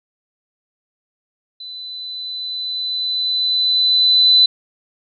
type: tone with level ramp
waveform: sine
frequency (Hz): 4006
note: B7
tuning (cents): +24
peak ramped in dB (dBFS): -30 to -7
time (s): 1.6-4.46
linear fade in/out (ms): 5
effects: none